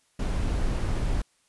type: noise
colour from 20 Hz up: brown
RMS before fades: -26 dBFS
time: 0.19-1.22 s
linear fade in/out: 5 ms
effects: white hiss -67 dBFS RMS until 1.48 s + resampled to 24000 Hz